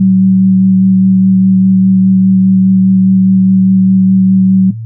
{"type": "tone with vibrato", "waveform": "sine", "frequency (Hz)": 189.1, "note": "F#3", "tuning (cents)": 38, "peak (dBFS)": -4, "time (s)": [0, 4.71], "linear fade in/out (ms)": 10, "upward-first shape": "sine", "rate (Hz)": 4.9, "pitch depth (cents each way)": 11, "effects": ["noise-tail reverb RT60 0.2 s tail -21 dB re dry", "added 113 Hz sine -19 dBFS peak until 4.85 s"]}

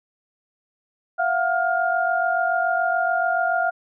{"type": "tone cluster", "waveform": "sine", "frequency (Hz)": [680, 727, 1412], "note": ["F5", "F#5", "F6"], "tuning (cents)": [-46, -31, 19], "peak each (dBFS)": -23, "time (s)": [1.18, 3.71], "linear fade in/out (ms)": 20, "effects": []}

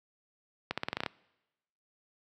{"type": "accelerating click train", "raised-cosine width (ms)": 0.3, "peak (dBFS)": -15, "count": 9, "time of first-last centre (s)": [0.71, 1.062], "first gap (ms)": 66, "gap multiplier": 0.88, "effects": ["noise-tail reverb RT60 1.0 s tail -24 dB re dry", "high-pass 100 Hz 12 dB/octave"]}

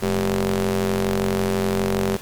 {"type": "ring-modulated tone", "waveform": "sawtooth", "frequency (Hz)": 92.1, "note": "F#2", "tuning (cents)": -7, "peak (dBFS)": -12, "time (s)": [0.02, 2.17], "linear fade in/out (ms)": 10, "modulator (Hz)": 299, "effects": ["pink hiss -39 dBFS RMS until 2.21 s", "MP3 96 kbps"]}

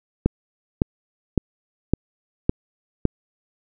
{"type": "click train", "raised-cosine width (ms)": 3, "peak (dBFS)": -3, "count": 6, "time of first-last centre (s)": [0.26, 3.053], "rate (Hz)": 1.79, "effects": []}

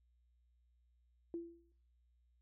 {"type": "tone with exponential decay", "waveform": "sine", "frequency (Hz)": 338.1, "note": "E4", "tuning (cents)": 44, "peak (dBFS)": -37, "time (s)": [1.34, 1.72], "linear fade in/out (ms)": 1, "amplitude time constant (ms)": 81, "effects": ["noise-tail reverb RT60 0.5 s tail -17 dB re dry", "added 60 Hz sine -70 dBFS peak until 2.41 s"]}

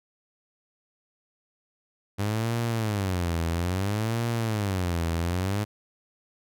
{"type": "tone with vibrato", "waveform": "sawtooth", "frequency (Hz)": 98.7, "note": "G2", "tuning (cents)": 12, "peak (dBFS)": -21, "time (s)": [2.18, 5.65], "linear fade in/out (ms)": 20, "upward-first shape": "sine", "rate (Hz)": 0.6, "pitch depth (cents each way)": 300, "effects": []}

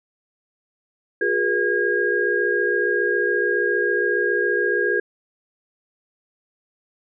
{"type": "tone cluster", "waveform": "sine", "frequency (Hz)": [359.6, 414.3, 481.2, 1630], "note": ["F#4", "G#4", "B4", "G#6"], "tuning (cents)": [-49, -4, -45, -33], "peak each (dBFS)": [-25, -23, -26, -21], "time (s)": [1.21, 5], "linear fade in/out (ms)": 5, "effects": []}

